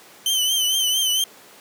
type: tone with vibrato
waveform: sawtooth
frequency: 3069 Hz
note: G7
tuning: 37 cents flat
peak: -15 dBFS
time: 0.26-1.24 s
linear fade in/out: 2 ms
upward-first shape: triangle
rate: 4.4 Hz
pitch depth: 73 cents each way
effects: pink hiss -46 dBFS RMS until 1.6 s + high-pass 300 Hz 12 dB/octave